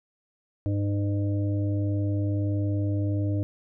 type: harmonic tone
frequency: 101.2 Hz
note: G#2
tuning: 44 cents flat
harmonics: 1 / 3 / 5 / 6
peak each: -24 / -30 / -41 / -39 dBFS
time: 0.66-3.43 s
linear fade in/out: 0 ms
effects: none